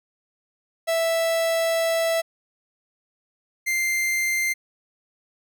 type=tone pair in turn; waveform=45% pulse; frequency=659.3 / 2093 Hz; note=E5 / C7; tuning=0 / 0 cents; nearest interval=octave + minor sixth; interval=2000 cents; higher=second; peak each=-20 / -21 dBFS; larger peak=first; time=0.87-2.22 / 3.66-4.54 s; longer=first; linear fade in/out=20 ms; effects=none